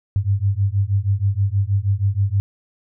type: beating tone pair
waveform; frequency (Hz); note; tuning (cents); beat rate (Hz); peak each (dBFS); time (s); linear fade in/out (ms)
sine; 96.3 / 102.6; G2 / G#2; -30 / -21; 6.3; -19; 0.16-2.4; 0
effects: none